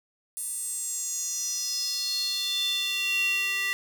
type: tone with high-pass filter sweep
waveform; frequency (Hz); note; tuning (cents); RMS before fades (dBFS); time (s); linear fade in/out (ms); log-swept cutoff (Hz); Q
square; 392; G4; 0; -29; 0.37-3.73; 0; 9500 to 2200; 6.5
effects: none